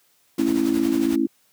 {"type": "chord", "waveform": "sine", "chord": "A major", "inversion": "none", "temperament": "just", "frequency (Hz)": [220, 275, 330], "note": ["A3", "C#4", "E4"], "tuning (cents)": [0, -14, 2], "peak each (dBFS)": [-27, -21, -21], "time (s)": [0.38, 1.27], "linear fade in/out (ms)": 10}
{"type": "noise with tremolo", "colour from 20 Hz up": "pink", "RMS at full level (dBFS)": -33, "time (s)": [0.38, 1.16], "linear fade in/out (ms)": 5, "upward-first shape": "sine", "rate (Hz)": 11, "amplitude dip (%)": 55}
{"effects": ["white hiss -62 dBFS RMS until 1.52 s", "high-pass 80 Hz 12 dB/octave"]}